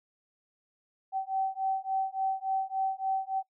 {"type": "beating tone pair", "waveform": "sine", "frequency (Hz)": [767, 770.5], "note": ["G5", "G5"], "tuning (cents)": [-38, -30], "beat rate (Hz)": 3.5, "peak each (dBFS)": -31, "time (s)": [1.12, 3.43], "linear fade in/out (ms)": 50, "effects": ["noise-tail reverb RT60 0.1 s tail -22 dB re dry"]}